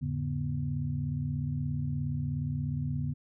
sine tone cluster, 83 / 105.4 / 142.3 / 243.1 Hz, E2 / G#2 / C#3 / B3, +12 / +26 / +46 / -27 cents, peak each -38 / -38 / -31 / -38 dBFS, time 0.01-3.14 s, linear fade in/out 20 ms, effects none

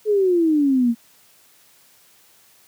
sine exponential sweep, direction down, 434.6 to 227.4 Hz, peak -14 dBFS, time 0.05-0.95 s, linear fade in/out 50 ms, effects white hiss -54 dBFS RMS until 2.67 s + high-pass 80 Hz 12 dB/octave

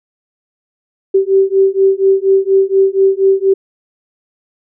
sine beating tone pair, 385.2 / 389.4 Hz, G4 / G4, -30 / -12 cents, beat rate 4.2 Hz, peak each -11 dBFS, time 1.14-3.54 s, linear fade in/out 10 ms, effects none

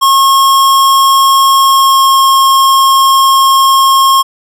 square tone with pitch glide, 1084 to 1077.8 Hz, C#6 to C#6, -39 to -49 cents, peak -5 dBFS, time 0.01-4.23 s, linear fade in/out 20 ms, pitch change -10 cents, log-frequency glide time 1.56-2.21 s, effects none

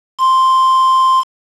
triangle tone with quantisation, 1046 Hz, C6, 1 cent flat, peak -6 dBFS, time 0.18-1.24 s, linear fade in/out 50 ms, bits 4, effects low-pass 6000 Hz 12 dB/octave

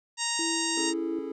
harmonic tone, 932.3 Hz, A#5, in tune, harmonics 1 / 2 / 3 / 4 / 5 / 6 / 7 / 8 / 9, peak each -36 / -36 / -36 / -36 / -36 / -36 / -36 / -36 / -36 dBFS, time 0.17-0.94 s, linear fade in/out 50 ms
sine tone with tremolo, 330.9 Hz, E4, 7 cents sharp, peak -30 dBFS, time 0.39-1.19 s, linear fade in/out 2 ms, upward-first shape sine, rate 2.6 Hz, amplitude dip 25%
triangle chord, A major seventh, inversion first, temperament just, 275 / 330 / 412.5 / 440 Hz, C#4 / E4 / G#4 / A4, -14 / +2 / -12 / 0 cents, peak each -36 dBFS, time 0.77-1.32 s, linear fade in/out 5 ms
effects none

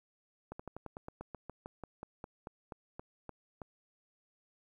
slowing click train, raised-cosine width 1 ms, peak -29 dBFS, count 19, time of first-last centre 0.52-3.618 s, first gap 75 ms, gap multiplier 1.09, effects 11-bit

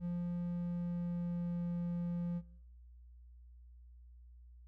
triangle tone with pitch glide, 174.61 to 173.4 Hz, F3 to F3, 0 to -12 cents, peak -33 dBFS, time 0-2.42 s, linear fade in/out 50 ms, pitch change -12 cents, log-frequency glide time 0.41-1.65 s, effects noise-tail reverb RT60 0.8 s tail -22 dB re dry + added 60 Hz sine -54 dBFS peak until 4.67 s

